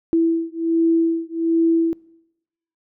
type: beating tone pair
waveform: sine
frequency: 329.6 / 330.9 Hz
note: E4 / E4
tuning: 0 / +7 cents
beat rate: 1.3 Hz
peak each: -19 dBFS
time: 0.13-1.93 s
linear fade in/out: 0 ms
effects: noise-tail reverb RT60 0.9 s tail -24 dB re dry